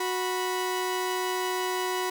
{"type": "tone pair together", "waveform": "sawtooth", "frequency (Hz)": [367.6, 982.2], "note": ["F#4", "B5"], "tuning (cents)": [-11, -10], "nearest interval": "octave + perfect fourth", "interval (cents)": 1701, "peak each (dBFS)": [-25, -27], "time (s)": [0, 2.1], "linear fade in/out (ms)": 5, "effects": []}